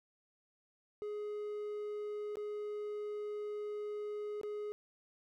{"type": "tone with dropouts", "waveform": "triangle", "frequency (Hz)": 418.2, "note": "G#4", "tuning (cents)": 12, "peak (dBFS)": -36, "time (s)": [1.02, 4.72], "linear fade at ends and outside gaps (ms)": 0, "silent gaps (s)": [[2.356, 2.37], [4.413, 4.433]], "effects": []}